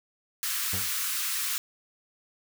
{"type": "high-pass noise", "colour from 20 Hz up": "white", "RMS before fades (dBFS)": -30, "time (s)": [0.43, 1.58], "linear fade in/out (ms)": 0, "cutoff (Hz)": 1100, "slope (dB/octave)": 48}
{"type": "tone with exponential decay", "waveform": "30% pulse", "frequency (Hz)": 93.1, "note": "F#2", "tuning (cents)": 11, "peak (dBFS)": -28, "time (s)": [0.73, 0.96], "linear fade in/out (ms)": 5, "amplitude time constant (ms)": 49}
{"effects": []}